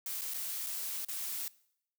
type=noise with dropouts; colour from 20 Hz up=blue; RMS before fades=-38 dBFS; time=0.06-1.48 s; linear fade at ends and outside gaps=2 ms; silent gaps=0.212-0.217 / 0.338-0.342 / 0.665-0.668 / 1.049-1.085 s; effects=noise-tail reverb RT60 0.7 s tail -21 dB re dry